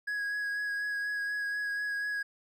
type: tone with vibrato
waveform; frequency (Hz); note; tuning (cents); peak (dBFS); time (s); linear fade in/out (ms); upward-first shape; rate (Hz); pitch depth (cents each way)
triangle; 1661.2; G#6; 0; -29; 0.07-2.23; 10; sine; 4.1; 16
effects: none